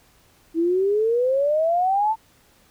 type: exponential sweep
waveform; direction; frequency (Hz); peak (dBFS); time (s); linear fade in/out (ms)
sine; up; 321.6 to 901; -17; 0.54-2.16; 50
effects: pink hiss -57 dBFS RMS until 2.7 s